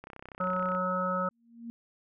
click train, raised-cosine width 0.5 ms, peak -29 dBFS, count 24, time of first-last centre 0.04-0.75 s, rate 32.4 Hz
harmonic tone, 183.7 Hz, F#3, 12 cents flat, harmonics 1 / 3 / 5 / 7 / 8, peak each -34 / -33 / -41 / -30 / -42 dBFS, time 0.4-1.29 s, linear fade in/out 5 ms
sine tone with exponential growth, 233.1 Hz, A#3, in tune, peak -35 dBFS, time 1.31-1.7 s, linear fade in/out 0 ms, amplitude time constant 83 ms
effects none

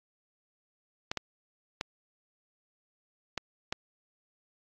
clicks, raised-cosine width 0.2 ms, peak -14 dBFS, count 5, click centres 1.115 / 1.173 / 1.811 / 3.377 / 3.725 s, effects low-pass 7000 Hz 12 dB/octave + AAC 32 kbps

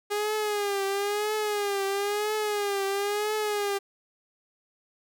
sawtooth tone with vibrato, 410 Hz, G#4, 22 cents flat, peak -22 dBFS, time 0.1-3.79 s, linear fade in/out 20 ms, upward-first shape triangle, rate 1 Hz, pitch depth 88 cents each way, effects none

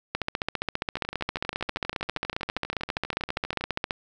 two click trains, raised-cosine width 0.3 ms, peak -10 / -18 dBFS, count 57 / 34, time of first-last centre 0.15-3.908 / 0.97-3.61 s, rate 14.9 / 12.5 Hz, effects none

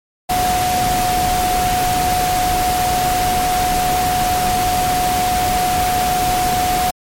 sine tone in noise, 730 Hz, F#5, 24 cents flat, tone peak -15 dBFS, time 0.29-6.91 s, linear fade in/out 10 ms, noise pink, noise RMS -21 dBFS, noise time 0.29-6.91 s, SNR +3 dB, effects MP3 64 kbps

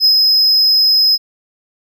triangle tone with ADSR envelope, 5090 Hz, D#8, 39 cents sharp, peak -5 dBFS, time 0-1.18 s, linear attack 48 ms, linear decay 89 ms, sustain -2 dB, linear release 38 ms, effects none

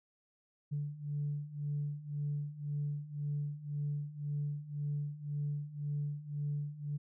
sine beating tone pair, 144.8 / 146.7 Hz, D3 / D3, -24 / -2 cents, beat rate 1.9 Hz, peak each -39 / -36 dBFS, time 0.71-6.98 s, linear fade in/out 20 ms, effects tanh soft clip ceiling -28 dBFS

